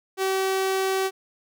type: tone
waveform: sawtooth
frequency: 382.5 Hz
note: G4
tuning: 42 cents flat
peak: -18 dBFS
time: 0.17-1.11 s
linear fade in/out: 50 ms
effects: none

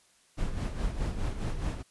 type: noise with tremolo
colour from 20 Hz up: brown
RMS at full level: -29 dBFS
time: 0.37-1.83 s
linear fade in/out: 20 ms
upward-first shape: sine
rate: 4.8 Hz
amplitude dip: 60%
effects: white hiss -64 dBFS RMS until 1.9 s + resampled to 24000 Hz

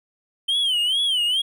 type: tone with vibrato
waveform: triangle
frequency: 3100 Hz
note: G7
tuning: 20 cents flat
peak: -17 dBFS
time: 0.48-1.42 s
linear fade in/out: 10 ms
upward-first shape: sine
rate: 2.3 Hz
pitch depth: 150 cents each way
effects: none

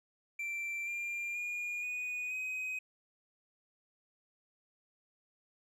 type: tone with pitch steps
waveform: triangle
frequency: 2349 / 2390 / 2432 / 2474 / 2518 Hz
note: D7 / D7 / D#7 / D#7 / D#7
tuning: 0 / +30 / -40 / -10 / +20 cents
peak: -34 dBFS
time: 0.39-2.79 s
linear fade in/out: 5 ms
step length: 480 ms
effects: none

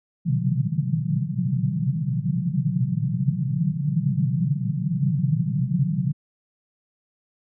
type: band-pass noise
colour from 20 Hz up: pink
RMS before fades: -23 dBFS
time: 0.25-6.13 s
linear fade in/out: 20 ms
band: 120 to 190 Hz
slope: 96 dB/octave
effects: none

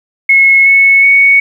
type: tone with pitch steps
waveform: sine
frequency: 2179 / 2202 / 2225 Hz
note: C#7 / C#7 / C#7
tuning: -30 / -12 / +6 cents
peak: -3 dBFS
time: 0.29-1.4 s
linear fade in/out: 5 ms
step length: 370 ms
effects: 7-bit

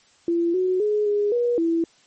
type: tone with pitch steps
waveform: sine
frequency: 339.7 / 369.4 / 420.4 / 412.5 / 480.9 / 331.8 Hz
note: F4 / F#4 / G#4 / G#4 / B4 / E4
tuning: -48 / -3 / +21 / -12 / -46 / +11 cents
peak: -18 dBFS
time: 0.28-1.84 s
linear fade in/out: 2 ms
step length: 260 ms
effects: white hiss -57 dBFS RMS until 2.06 s + MP3 32 kbps

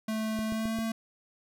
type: tone with pitch glide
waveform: square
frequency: 218.9 to 224.8 Hz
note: A3 to A3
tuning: -9 to +37 cents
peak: -30 dBFS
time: 0.08-0.92 s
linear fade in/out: 5 ms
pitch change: +46 cents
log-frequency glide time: 0.46-0.81 s
type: click train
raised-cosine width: 3 ms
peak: -26 dBFS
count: 4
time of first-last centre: 0.39-0.788 s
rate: 7.54 Hz
effects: none

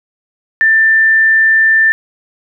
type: tone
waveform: sine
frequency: 1780 Hz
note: A6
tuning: 20 cents sharp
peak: -6 dBFS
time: 0.61-1.92 s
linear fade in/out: 0 ms
effects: none

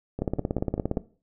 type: two click trains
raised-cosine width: 2 ms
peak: -18 / -12 dBFS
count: 5 / 14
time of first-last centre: 0.19-0.976 / 0.22-0.971 s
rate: 5.09 / 17.3 Hz
effects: noise-tail reverb RT60 0.4 s tail -18 dB re dry

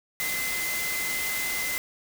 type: tone in noise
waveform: sine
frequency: 2052 Hz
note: C7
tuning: 34 cents flat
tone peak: -30 dBFS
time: 0.2-1.78 s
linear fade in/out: 0 ms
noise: white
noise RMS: -31 dBFS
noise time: 0.2-1.78 s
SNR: -2 dB
effects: none

